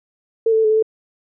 sine tone with pitch steps, 451.3 / 441.6 / 444 / 430.6 / 436.6 / 440.1 Hz, A4 / A4 / A4 / A4 / A4 / A4, +44 / +6 / +16 / -37 / -13 / 0 cents, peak -12 dBFS, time 0.46-0.826 s, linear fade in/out 5 ms, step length 61 ms, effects none

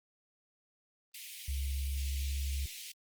pink high-pass noise, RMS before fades -46 dBFS, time 1.14-2.92 s, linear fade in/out 5 ms, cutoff 2200 Hz, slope 48 dB/octave
sine tone with pitch glide, 68.1 to 68.61 Hz, C#2 to C#2, -30 to -17 cents, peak -32 dBFS, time 1.48-2.66 s, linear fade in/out 5 ms, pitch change +13 cents, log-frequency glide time 1.65-2.33 s
effects Opus 24 kbps

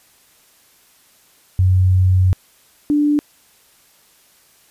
sine tone pair in turn, 92.7 / 294.3 Hz, F#2 / D4, +4 / +4 cents, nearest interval octave + minor sixth, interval 2000 cents, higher second, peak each -10 / -12 dBFS, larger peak first, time 1.59-2.33 / 2.9-3.19 s, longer first, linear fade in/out 0 ms, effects white hiss -53 dBFS RMS until 4.7 s + resampled to 32000 Hz

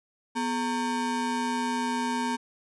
square ring-modulated tone, 336.2 Hz, E4, 34 cents sharp, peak -24 dBFS, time 0.35-2.37 s, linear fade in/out 20 ms, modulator 583 Hz, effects resampled to 24000 Hz

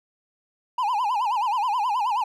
triangle tone with vibrato, 911 Hz, A#5, 40 cents flat, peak -19 dBFS, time 0.78-2.24 s, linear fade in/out 5 ms, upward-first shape sine, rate 9.4 Hz, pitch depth 210 cents each way, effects none

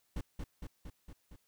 brown noise with echo, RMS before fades -36 dBFS, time 0.16-0.21 s, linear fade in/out 5 ms, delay 230 ms, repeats 5, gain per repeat -3 dB, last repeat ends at 1.36 s, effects white hiss -75 dBFS RMS until 1.47 s

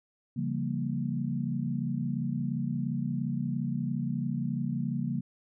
sine chord, G half-diminished seventh, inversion second, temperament equal with one note detuned, 138.59 / 170.13 / 196 / 233.1 Hz, Db3 / F3 / G3 / Bb3, 0 / -45 / 0 / 0 cents, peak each -33 / -35 / -36 / -33 dBFS, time 0.36-5.21 s, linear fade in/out 10 ms, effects none

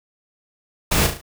pink noise with echo, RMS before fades -18 dBFS, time 0.91-1.07 s, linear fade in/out 10 ms, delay 36 ms, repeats 4, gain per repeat -6 dB, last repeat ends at 1.214 s, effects none

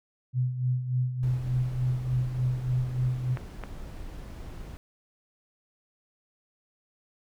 sine tone with tremolo, 126.2 Hz, B2, 38 cents sharp, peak -22 dBFS, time 0.33-3.38 s, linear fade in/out 50 ms, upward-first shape sine, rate 3.4 Hz, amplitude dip 65%
brown noise, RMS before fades -40 dBFS, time 1.23-4.77 s, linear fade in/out 0 ms
clicks, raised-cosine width 0.5 ms, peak -21 dBFS, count 2, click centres 3.372 / 3.637 s
effects none

